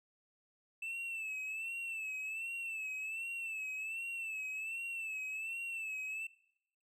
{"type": "tone with vibrato", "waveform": "triangle", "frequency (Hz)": 2641, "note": "E7", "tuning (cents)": 3, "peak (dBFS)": -37, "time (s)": [0.82, 6.27], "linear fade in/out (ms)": 5, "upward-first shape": "sine", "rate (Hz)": 1.3, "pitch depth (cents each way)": 68, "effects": ["noise-tail reverb RT60 0.8 s tail -22 dB re dry"]}